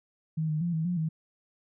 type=tone with pitch steps; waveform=sine; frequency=158.3 / 153.8 / 172.5 / 160 / 177.5 / 159 Hz; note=D#3 / D#3 / F3 / D#3 / F3 / D#3; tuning=+30 / -20 / -21 / +49 / +28 / +38 cents; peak=-26 dBFS; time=0.37-1.09 s; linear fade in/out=10 ms; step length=120 ms; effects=none